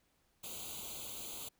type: noise with comb filter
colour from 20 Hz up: white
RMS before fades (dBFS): -45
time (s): 0.43-1.49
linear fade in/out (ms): 10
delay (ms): 0.28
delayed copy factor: +1
effects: pink hiss -75 dBFS RMS until 1.59 s